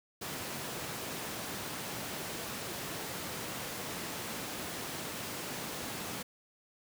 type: high-pass noise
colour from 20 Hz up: pink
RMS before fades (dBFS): -40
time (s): 0.21-6.23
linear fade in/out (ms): 10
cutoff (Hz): 140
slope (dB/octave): 12
effects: none